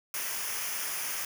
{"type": "noise with comb filter", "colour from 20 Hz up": "white", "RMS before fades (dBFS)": -34, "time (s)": [0.14, 1.25], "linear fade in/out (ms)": 2, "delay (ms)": 0.25, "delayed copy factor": -0.65, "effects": []}